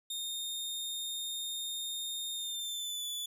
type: tone with pitch glide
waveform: sawtooth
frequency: 3668 to 3464 Hz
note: A#7 to A7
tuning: -29 to -28 cents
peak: -33 dBFS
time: 0.1-3.26 s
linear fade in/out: 5 ms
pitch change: -99 cents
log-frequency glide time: 2.34-3.06 s
effects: none